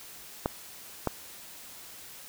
clicks, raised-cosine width 1 ms, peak -12 dBFS, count 2, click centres 0.459 / 1.073 s, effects white hiss -47 dBFS RMS until 2.28 s

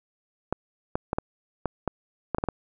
clicks, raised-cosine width 1 ms, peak -11 dBFS, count 10, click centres 0.526 / 0.955 / 1.131 / 1.185 / 1.657 / 1.877 / 2.347 / 2.384 / 2.439 / 2.487 s, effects none

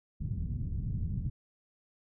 white low-pass noise, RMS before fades -34 dBFS, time 0.2-1.3 s, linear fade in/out 10 ms, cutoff 150 Hz, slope 24 dB/octave, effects none

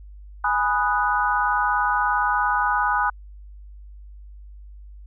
sine chord, G# minor seventh, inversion none, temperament equal, 830.6 / 987.8 / 1244.5 / 1480 Hz, G#5 / B5 / D#6 / F#6, 0 / 0 / 0 / 0 cents, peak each -24 dBFS, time 0.44-3.1 s, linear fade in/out 5 ms, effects added 50 Hz sine -39 dBFS peak until 5.06 s

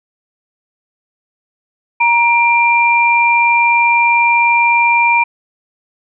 sine tone pair together, 943 / 2376 Hz, A#5 / D7, +20 / +20 cents, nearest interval octave + major third, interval 1600 cents, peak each -11 dBFS, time 2-5.24 s, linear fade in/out 10 ms, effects none

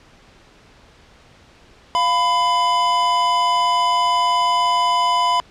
square tone pair together, 698.5 / 999.1 Hz, F5 / B5, 0 / +20 cents, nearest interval tritone, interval 620 cents, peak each -24 / -16 dBFS, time 1.95-5.4 s, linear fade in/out 0 ms, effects pink hiss -49 dBFS RMS until 5.5 s + low-pass 5000 Hz 12 dB/octave

